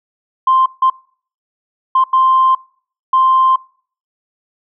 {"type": "tone bursts at uneven times", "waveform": "sine", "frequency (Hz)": 1046.5, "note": "C6", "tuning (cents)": 0, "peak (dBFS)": -7, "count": 5, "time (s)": [[0.47, 0.66], [0.82, 0.9], [1.95, 2.04], [2.13, 2.55], [3.13, 3.56]], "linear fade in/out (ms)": 5, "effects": ["noise-tail reverb RT60 0.5 s tail -24 dB re dry", "tanh soft clip ceiling -3 dBFS"]}